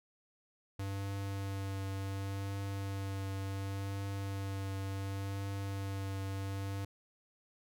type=tone with vibrato; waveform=square; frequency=98 Hz; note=G2; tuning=in tune; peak=-37 dBFS; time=0.79-6.85 s; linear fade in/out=5 ms; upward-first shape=triangle; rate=0.69 Hz; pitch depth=17 cents each way; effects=none